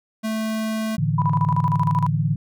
square tone, 219.5 Hz, A3, 4 cents flat, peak -23 dBFS, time 0.23-0.97 s, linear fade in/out 20 ms
sine chord, A suspended fourth, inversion none, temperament equal, 110 / 146.83 / 164.81 Hz, A2 / D3 / E3, 0 / 0 / 0 cents, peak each -24 / -21 / -23 dBFS, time 0.98-2.36 s, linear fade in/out 5 ms
sine tone with tremolo, 987.8 Hz, B5, in tune, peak -19 dBFS, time 1.18-2.07 s, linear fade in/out 5 ms, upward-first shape square, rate 13 Hz, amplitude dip 80%
effects none

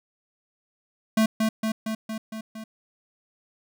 square tone with echo, 220 Hz, A3, in tune, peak -18 dBFS, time 1.17-1.26 s, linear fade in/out 5 ms, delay 230 ms, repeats 6, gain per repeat -3 dB, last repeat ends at 2.64 s, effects none

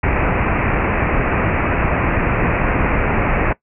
pink low-pass noise, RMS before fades -17 dBFS, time 0.03-3.53 s, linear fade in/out 5 ms, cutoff 2600 Hz, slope 96 dB/octave, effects noise-tail reverb RT60 0.1 s tail -19 dB re dry

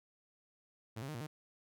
sawtooth tone with pitch steps, 110.6 / 135.7 / 153.7 / 117.3 / 153.2 Hz, A2 / C#3 / D#3 / A#2 / D#3, +9 / -36 / -21 / +11 / -27 cents, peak -37 dBFS, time 0.96-1.27 s, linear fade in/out 10 ms, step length 62 ms, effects none

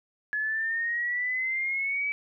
sine exponential sweep, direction up, 1700 to 2300 Hz, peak -26 dBFS, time 0.33-2.12 s, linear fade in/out 0 ms, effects none

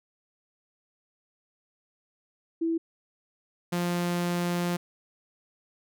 sine / sawtooth tone pair in turn, 329.6 / 174.97 Hz, E4 / F3, 0 / +4 cents, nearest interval major seventh, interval 1096 cents, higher first, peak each -24 / -22 dBFS, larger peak second, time 2.61-2.78 / 3.72-4.77 s, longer second, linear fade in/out 10 ms, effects none

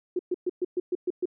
sine tone bursts, 360 Hz, F#4, 47 cents flat, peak -23 dBFS, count 8, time 0.16-1.256 s, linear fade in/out 5 ms, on 32 ms, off 120 ms, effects none

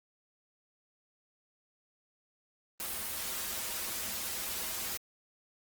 white noise with comb filter, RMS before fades -37 dBFS, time 2.8-4.97 s, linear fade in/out 0 ms, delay 6.9 ms, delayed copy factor -1, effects Opus 32 kbps

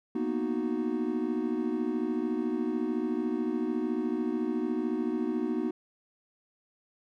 triangle chord, B major seventh, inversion third, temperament equal, 233.1 / 246.9 / 311.1 / 370 Hz, A#3 / B3 / D#4 / F#4, 0 / 0 / 0 / 0 cents, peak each -33 / -31 / -30 / -32 dBFS, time 0.15-5.71 s, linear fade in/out 5 ms, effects none

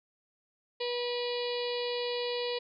harmonic tone with a mistuned harmonic, 485.5 Hz, B4, 30 cents flat, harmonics 1 / 2 / 4 / 5 / 6 / 7 / 8 / 9 / 10, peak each -32 / -42 / -46 / -44 / -42 / -46 / -42 / -43 / -47 dBFS, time 0.8-2.59 s, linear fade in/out 10 ms, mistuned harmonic 8, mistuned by +22 cents, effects none

